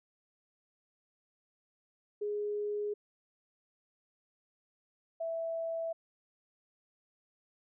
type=tone pair in turn; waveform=sine; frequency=415.3 / 659.2 Hz; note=G#4 / E5; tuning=0 / 0 cents; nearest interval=minor sixth; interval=800 cents; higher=second; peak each=-32 / -33 dBFS; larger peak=first; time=2.21-2.94 / 5.2-5.93 s; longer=neither; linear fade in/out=10 ms; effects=none